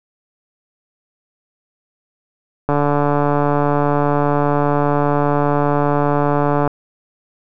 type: click train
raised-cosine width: 1 ms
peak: -3 dBFS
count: 579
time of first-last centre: 2.69-6.676 s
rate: 145 Hz
effects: none